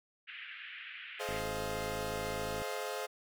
white band-pass noise, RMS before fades -47 dBFS, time 0.27-1.41 s, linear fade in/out 20 ms, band 1500 to 3000 Hz, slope 48 dB/octave
sawtooth chord, F minor seventh, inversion first, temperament equal with one note detuned, 426.2 / 523.3 / 622.3 / 698.5 Hz, Ab4 / C5 / Eb5 / F5, +45 / 0 / 0 / 0 cents, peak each -37 / -37 / -40 / -39 dBFS, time 1.19-3.07 s, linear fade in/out 20 ms
click train, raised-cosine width 3 ms, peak -31 dBFS, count 73, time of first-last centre 1.29-2.618 s, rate 54.2 Hz
effects none

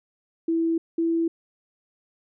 sine tone pair in turn, 329.6 / 331.5 Hz, E4 / E4, 0 / +10 cents, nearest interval unison, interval 10 cents, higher second, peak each -20 / -20 dBFS, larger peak neither, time 0.48-0.78 / 0.98-1.28 s, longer neither, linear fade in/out 5 ms, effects none

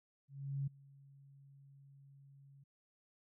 sine tone with ADSR envelope, 138.59 Hz, C#3, in tune, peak -34 dBFS, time 0.28-2.64 s, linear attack 390 ms, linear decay 10 ms, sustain -24 dB, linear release 10 ms, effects none

